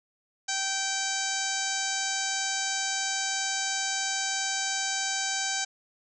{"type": "harmonic tone", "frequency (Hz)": 777, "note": "G5", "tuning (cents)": -16, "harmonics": [1, 2, 3, 4, 5, 6, 7, 8, 9, 10], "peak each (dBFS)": [-36, -34, -39, -39, -38, -37, -39, -34, -35, -40], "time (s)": [0.48, 5.65], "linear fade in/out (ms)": 10, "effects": []}